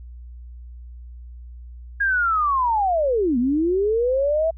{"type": "linear two-way sweep", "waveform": "sine", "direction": "down then up", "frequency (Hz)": [1646, 233.1, 663], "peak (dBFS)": -17, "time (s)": [2, 4.51], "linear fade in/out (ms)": 10, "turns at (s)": 3.38, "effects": ["added 60 Hz sine -36 dBFS peak until 4.57 s"]}